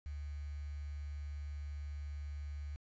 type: tone with quantisation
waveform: sine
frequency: 72.8 Hz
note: D2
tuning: 15 cents flat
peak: -40 dBFS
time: 0.06-2.76 s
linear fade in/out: 0 ms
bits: 10
effects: resampled to 16000 Hz